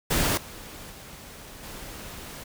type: noise with level steps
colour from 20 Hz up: pink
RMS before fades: -24 / -42 / -44 / -40 dBFS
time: 0.1-2.44 s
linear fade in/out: 10 ms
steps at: 0.37 / 0.9 / 1.63 s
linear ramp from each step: 5 ms
effects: none